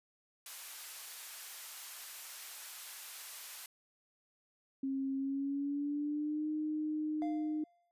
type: high-pass noise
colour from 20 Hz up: white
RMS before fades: -47 dBFS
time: 0.46-3.66 s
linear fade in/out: 2 ms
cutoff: 910 Hz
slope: 12 dB/octave
type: tone with pitch glide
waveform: sine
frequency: 270 to 306.6 Hz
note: C#4 to D#4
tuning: -45 to -25 cents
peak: -33 dBFS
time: 4.83-7.64 s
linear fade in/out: 5 ms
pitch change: +220 cents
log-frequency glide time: 5.17-6.48 s
type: tone with exponential decay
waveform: triangle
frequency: 695 Hz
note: F5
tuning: 9 cents flat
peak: -36 dBFS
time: 7.22-7.91 s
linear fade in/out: 0 ms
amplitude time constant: 150 ms
effects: resampled to 32000 Hz